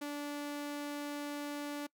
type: tone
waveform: sawtooth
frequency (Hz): 290.6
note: D4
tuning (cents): -18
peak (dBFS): -34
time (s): 0.01-1.87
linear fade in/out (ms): 10
effects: noise-tail reverb RT60 0.1 s tail -23 dB re dry